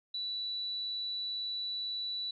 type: tone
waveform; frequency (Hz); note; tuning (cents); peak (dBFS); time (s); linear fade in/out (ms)
sine; 3951; B7; 0; -34; 0.14-2.31; 5
effects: none